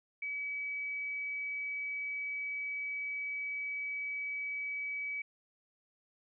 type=tone; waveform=sine; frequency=2282 Hz; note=C#7; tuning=50 cents sharp; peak=-35 dBFS; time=0.22-5.22 s; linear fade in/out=5 ms; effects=none